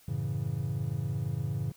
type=chord; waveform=triangle; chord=F# minor seventh; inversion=none; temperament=equal; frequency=92.5 / 110 / 138.59 / 164.81 Hz; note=F#2 / A2 / C#3 / E3; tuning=0 / 0 / 0 / 0 cents; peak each=-37 / -32 / -31 / -37 dBFS; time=0.08-1.72 s; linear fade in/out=5 ms; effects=white hiss -60 dBFS RMS until 1.76 s